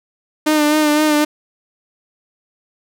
sawtooth tone with vibrato, 302.4 Hz, D#4, 49 cents flat, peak -8 dBFS, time 0.46-1.25 s, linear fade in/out 10 ms, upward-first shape sine, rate 3.9 Hz, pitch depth 34 cents each way, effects none

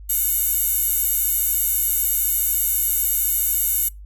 15% pulse tone with high-pass filter, 731 Hz, F#5, 21 cents flat, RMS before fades -21 dBFS, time 0.09-3.89 s, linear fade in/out 10 ms, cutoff 11000 Hz, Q 1.9, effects noise-tail reverb RT60 0.2 s tail -25 dB re dry + added 50 Hz sine -36 dBFS peak until 4.05 s

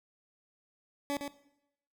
20% pulse tone with echo, 284.7 Hz, C#4, 46 cents sharp, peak -26 dBFS, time 1.1-1.17 s, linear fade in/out 0 ms, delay 110 ms, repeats 1, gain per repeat -5 dB, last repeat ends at 1.28 s, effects noise-tail reverb RT60 0.8 s tail -17 dB re dry

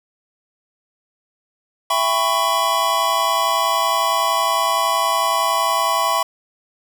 square chord, C# half-diminished seventh, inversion first, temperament just, 665.2 / 798.3 / 997.9 / 1108.7 Hz, E5 / G5 / B5 / C#6, +16 / +31 / +18 / 0 cents, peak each -24 / -26 / -21 / -21 dBFS, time 1.9-6.23 s, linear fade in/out 5 ms, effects none

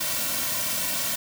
white noise with comb filter, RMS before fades -27 dBFS, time 0-1.16 s, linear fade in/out 10 ms, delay 2.4 ms, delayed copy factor -0.9, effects none

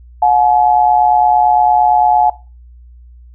sine tone pair together, 724.2 / 853 Hz, F#5 / G#5, -37 / +46 cents, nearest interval minor third, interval 283 cents, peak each -10 dBFS, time 0.22-2.3 s, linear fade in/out 5 ms, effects noise-tail reverb RT60 0.3 s tail -18 dB re dry + added 60 Hz sine -36 dBFS peak until 3.34 s

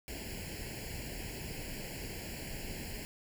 pink noise with comb filter, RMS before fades -42 dBFS, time 0.08-3.05 s, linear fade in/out 0 ms, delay 0.41 ms, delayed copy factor +1, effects none

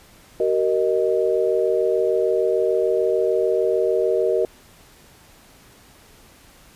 sine chord, D# minor, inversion first, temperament equal with one note detuned, 379.5 / 466.2 / 622.3 Hz, F#4 / A#4 / D#5, +44 / 0 / 0 cents, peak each -21 / -20 / -23 dBFS, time 0.4-4.45 s, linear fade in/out 2 ms, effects pink hiss -50 dBFS RMS until 6.75 s + resampled to 32000 Hz

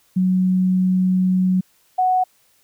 sine tone pair in turn, 185 / 740 Hz, F#3 / F#5, 0 / 0 cents, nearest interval 2 octaves, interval 2400 cents, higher second, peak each -14 dBFS, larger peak neither, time 0.16-1.61 / 1.98-2.24 s, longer first, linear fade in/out 10 ms, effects white hiss -59 dBFS RMS until 2.63 s

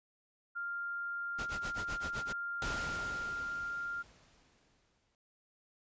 sine tone, 1396.9 Hz, F6, in tune, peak -36 dBFS, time 0.55-4.03 s, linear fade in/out 20 ms
pink noise with tremolo, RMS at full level -41 dBFS, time 1.38-2.33 s, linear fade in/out 10 ms, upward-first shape sine, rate 7.8 Hz, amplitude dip 95%
pink noise with exponential decay, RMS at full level -38 dBFS, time 2.62-5.15 s, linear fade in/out 1 ms, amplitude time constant 550 ms
effects resampled to 16000 Hz

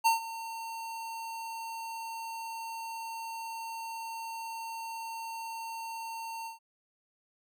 square tone with ADSR envelope, 909 Hz, A#5, 44 cents flat, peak -21 dBFS, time 0.04-6.59 s, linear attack 23 ms, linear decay 130 ms, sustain -17 dB, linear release 130 ms, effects none

